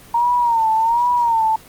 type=tone with vibrato; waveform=sine; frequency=927 Hz; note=A#5; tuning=10 cents flat; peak=-13 dBFS; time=0.14-1.56 s; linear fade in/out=5 ms; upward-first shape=sine; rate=1.3 Hz; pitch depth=90 cents each way; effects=pink hiss -43 dBFS RMS until 1.68 s + Opus 24 kbps